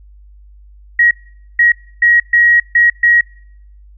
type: tone bursts at uneven times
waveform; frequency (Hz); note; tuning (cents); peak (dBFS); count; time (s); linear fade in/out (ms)
sine; 1898; A#6; +31; -6; 6; 0.99-1.11 / 1.59-1.72 / 2.02-2.2 / 2.33-2.6 / 2.75-2.9 / 3.03-3.21; 5
effects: noise-tail reverb RT60 0.7 s tail -26 dB re dry + added 50 Hz sine -38 dBFS peak until 3.97 s